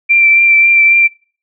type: tone with vibrato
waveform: sine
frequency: 2353 Hz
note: D7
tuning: 3 cents sharp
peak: -5 dBFS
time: 0.09-1.08 s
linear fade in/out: 20 ms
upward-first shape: triangle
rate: 3.7 Hz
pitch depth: 20 cents each way
effects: noise-tail reverb RT60 0.4 s tail -25 dB re dry